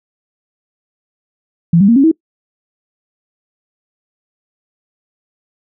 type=tone with pitch steps; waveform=sine; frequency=168.6 / 198.2 / 233 / 273.9 / 322 Hz; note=E3 / G3 / A#3 / C#4 / E4; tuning=+39 / +19 / -1 / -21 / -41 cents; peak=-5 dBFS; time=1.73-2.115 s; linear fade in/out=5 ms; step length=77 ms; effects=noise-tail reverb RT60 0.1 s tail -23 dB re dry